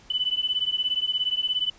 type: beating tone pair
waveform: sine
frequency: 2988 / 3005 Hz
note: F#7 / F#7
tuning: +16 / +26 cents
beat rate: 17 Hz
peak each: -26 dBFS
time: 0.1-1.7 s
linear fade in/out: 5 ms
effects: pink hiss -53 dBFS RMS until 1.78 s + resampled to 16000 Hz